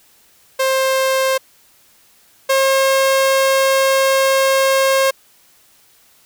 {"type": "tone pair in turn", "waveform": "sawtooth", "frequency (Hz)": [529, 537], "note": ["C5", "C5"], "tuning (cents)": [19, 45], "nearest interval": "unison", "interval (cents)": 26, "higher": "second", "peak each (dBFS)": [-10, -8], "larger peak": "second", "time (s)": [[0.59, 1.38], [2.49, 5.11]], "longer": "second", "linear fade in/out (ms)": 10, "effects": ["white hiss -52 dBFS RMS until 6.25 s"]}